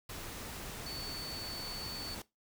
sine tone in noise, 4480 Hz, C#8, 18 cents sharp, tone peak -41 dBFS, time 0.86-2.15 s, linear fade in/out 5 ms, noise pink, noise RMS -44 dBFS, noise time 0.09-2.22 s, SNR 0 dB, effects noise-tail reverb RT60 0.2 s tail -19 dB re dry

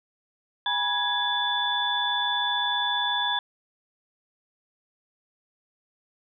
sine tone cluster, 816 / 971 / 1666 / 3474 Hz, G#5 / B5 / G#6 / A7, -31 / -30 / +5 / -23 cents, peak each -32 / -29 / -30 / -26 dBFS, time 0.66-3.39 s, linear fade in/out 2 ms, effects none

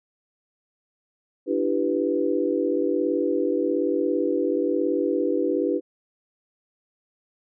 sine chord, E minor seventh, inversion third, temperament equal with one note detuned, 293.7 / 334.8 / 392 / 493.9 Hz, D4 / E4 / G4 / B4, 0 / +27 / 0 / 0 cents, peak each -26 dBFS, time 1.46-5.81 s, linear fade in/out 50 ms, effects none

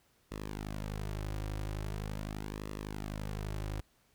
sawtooth tone with flanger, 51.8 Hz, G#1, 4 cents flat, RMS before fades -39 dBFS, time 0.31-3.81 s, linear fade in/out 5 ms, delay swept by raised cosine 1.3 to 4.7 ms, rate 0.42 Hz, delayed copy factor -0.7, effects pink hiss -70 dBFS RMS until 4.14 s

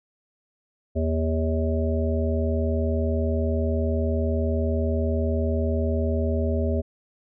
harmonic tone, 80 Hz, D#2, 49 cents sharp, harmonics 1 / 3 / 5 / 7 / 8, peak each -23 / -28 / -30 / -31 / -32 dBFS, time 0.95-6.82 s, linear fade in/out 20 ms, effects none

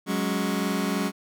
sawtooth chord, F# suspended second, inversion none, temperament just, 185 / 208.1 / 277.5 Hz, F#3 / G#3 / C#4, 0 / +4 / +2 cents, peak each -24 / -24 / -25 dBFS, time 0.06-1.12 s, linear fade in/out 50 ms, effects none

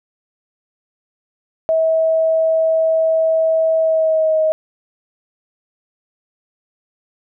sine tone with pitch glide, 645 to 629.2 Hz, E5 to D#5, -38 to +19 cents, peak -12 dBFS, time 1.69-4.52 s, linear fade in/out 0 ms, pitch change -43 cents, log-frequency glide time 3.8-4.41 s, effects none

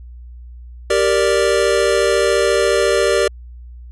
square chord, G minor, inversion none, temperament equal, 392 / 466.2 / 587.3 Hz, G4 / Bb4 / D5, 0 / 0 / 0 cents, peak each -18 dBFS, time 0.9-3.28 s, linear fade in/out 5 ms, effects added 60 Hz sine -33 dBFS peak until 3.91 s + resampled to 24000 Hz

